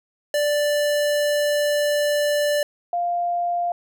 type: tone pair in turn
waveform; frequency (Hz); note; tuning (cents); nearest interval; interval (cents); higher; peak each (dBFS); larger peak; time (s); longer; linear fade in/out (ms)
square / sine; 587.3 / 698.4; D5 / F5; 0 / 0; minor third; 300; second; -19 / -20; first; 0.34-2.63 / 2.93-3.72; first; 2
effects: none